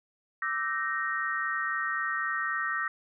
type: chord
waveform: sine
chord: E half-diminished seventh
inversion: third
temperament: equal with one note detuned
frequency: 1174.7 / 1318.5 / 1545.5 / 1864.7 Hz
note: D6 / E6 / G6 / Bb6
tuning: 0 / 0 / -25 / 0 cents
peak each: -36 / -34 / -35 / -31 dBFS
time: 0.42-2.88 s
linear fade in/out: 2 ms
effects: none